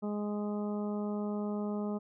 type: harmonic tone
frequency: 207.7 Hz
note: G#3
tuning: in tune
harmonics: 1 / 2 / 3 / 4 / 5 / 6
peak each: -33 / -39 / -43 / -47 / -51 / -50 dBFS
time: 0.02-1.99 s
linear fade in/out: 20 ms
effects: none